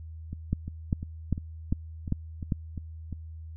two click trains, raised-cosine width 5 ms, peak -13 / -24 dBFS, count 6 / 9, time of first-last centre 0.53-2.522 / 0.33-3.127 s, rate 2.51 / 2.86 Hz, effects added 80 Hz sine -39 dBFS peak until 3.56 s

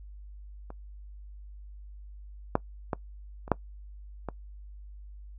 clicks, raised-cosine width 1 ms, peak -28 / -8 / -14 / -28 / -7 / -19 dBFS, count 6, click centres 0.704 / 2.554 / 2.932 / 3.479 / 3.517 / 4.287 s, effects noise-tail reverb RT60 0.1 s tail -22 dB re dry + added 50 Hz sine -43 dBFS peak until 5.38 s

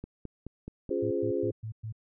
click train, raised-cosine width 3 ms, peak -26 dBFS, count 5, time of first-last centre 0.04-0.893 s, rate 4.69 Hz
sine chord, Db major seventh, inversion none, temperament equal with one note detuned, 277.2 / 349.2 / 415.3 / 516.6 Hz, Db4 / F4 / Ab4 / C5, 0 / 0 / 0 / -22 cents, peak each -35 / -31 / -31 / -34 dBFS, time 0.9-1.51 s, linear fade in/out 10 ms
sine tone bursts, 110 Hz, A2, in tune, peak -34 dBFS, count 5, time 1.02-1.925 s, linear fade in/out 10 ms, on 93 ms, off 110 ms
effects none

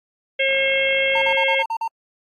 harmonic tone, 539 Hz, C#5, 49 cents flat, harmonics 1 / 3 / 4 / 5 / 6, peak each -21 / -29 / -20 / -25 / -26 dBFS, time 0.39-1.63 s, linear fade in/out 10 ms
click train, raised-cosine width 0.5 ms, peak -24 dBFS, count 46, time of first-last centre 0.49-1.347 s, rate 52.5 Hz
triangle tone bursts, 908 Hz, A#5, 46 cents flat, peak -19 dBFS, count 7, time 1.15-1.879 s, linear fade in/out 5 ms, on 69 ms, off 41 ms
effects AAC 48 kbps

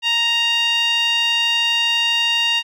sawtooth tone with band-pass filter, 932.3 Hz, A#5, in tune, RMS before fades -18 dBFS, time 0.02-2.63 s, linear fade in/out 50 ms, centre 3100 Hz, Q 5.8, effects none

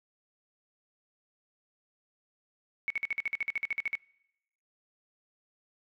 sine tone bursts, 2217 Hz, C#7, in tune, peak -27 dBFS, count 15, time 2.88-3.953 s, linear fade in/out 0 ms, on 23 ms, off 52 ms, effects noise-tail reverb RT60 0.9 s tail -26 dB re dry

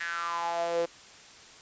sawtooth tone with high-pass filter sweep, 170 Hz, F3, 46 cents flat, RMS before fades -31 dBFS, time 0-0.86 s, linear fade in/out 10 ms, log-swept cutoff 1800 to 450 Hz, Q 7.1, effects white hiss -51 dBFS RMS until 1.61 s + resampled to 16000 Hz

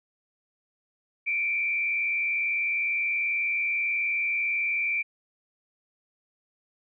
sine tone with frequency modulation, 2349 Hz, D7, in tune, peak -24 dBFS, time 1.26-5.03 s, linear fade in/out 20 ms, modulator 79.7 Hz, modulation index 0.88, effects none

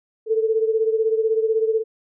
sine beating tone pair, 440 / 456 Hz, A4 / A#4, 0 / -38 cents, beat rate 16 Hz, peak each -18 / -23 dBFS, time 0.26-1.84 s, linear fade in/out 50 ms, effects none

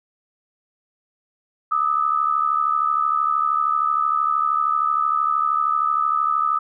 sine tone pair together, 1212 / 1285 Hz, D#6 / E6, -46 / -45 cents, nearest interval minor second, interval 101 cents, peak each -20 dBFS, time 1.71-6.59 s, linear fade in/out 10 ms, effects none

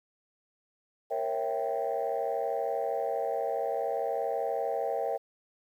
sine chord, A# diminished seventh, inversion none, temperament equal with one note detuned, 466.2 / 546.7 / 659.3 / 784 Hz, A#4 / C#5 / E5 / G5, 0 / -24 / 0 / 0 cents, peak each -33 dBFS, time 1.1-5.18 s, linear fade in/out 20 ms, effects tanh soft clip ceiling -21 dBFS + 10-bit

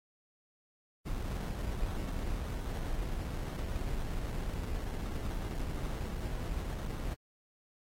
brown noise with sample-and-hold, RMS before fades -36 dBFS, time 1.05-7.15 s, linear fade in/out 20 ms, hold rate 2450 Hz, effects AAC 48 kbps

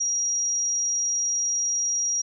sine tone, 5710 Hz, F8, 37 cents sharp, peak -22 dBFS, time 0-2.22 s, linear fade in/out 10 ms, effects none

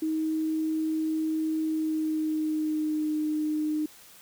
sine tone with pitch glide, 315.5 to 305.8 Hz, D#4 to D#4, +24 to -30 cents, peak -25 dBFS, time 0.02-3.86 s, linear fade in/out 5 ms, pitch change -54 cents, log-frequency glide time 1.63-3.15 s, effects white hiss -52 dBFS RMS until 4.21 s

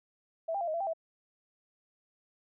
sine tone with pitch steps, 656 / 795 / 688 / 625 / 675 / 785 / 653 Hz, E5 / G5 / F5 / D#5 / E5 / G5 / E5, -9 / +24 / -26 / +8 / +41 / +2 / -17 cents, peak -30 dBFS, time 0.48-0.935 s, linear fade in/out 10 ms, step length 65 ms, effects none

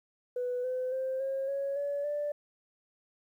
sine tone with pitch steps, 494.9 / 509.1 / 523.7 / 538.8 / 554.2 / 570.1 / 586.5 Hz, B4 / C5 / C5 / C#5 / C#5 / C#5 / D5, +4 / -47 / +1 / -49 / -1 / +48 / -2 cents, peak -29 dBFS, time 0.36-2.32 s, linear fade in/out 5 ms, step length 280 ms, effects tanh soft clip ceiling -26 dBFS + 11-bit

